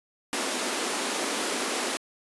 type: high-pass noise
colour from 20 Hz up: pink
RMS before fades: -29 dBFS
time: 0.33-1.97 s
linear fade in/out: 0 ms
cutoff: 230 Hz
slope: 48 dB/octave
effects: resampled to 24000 Hz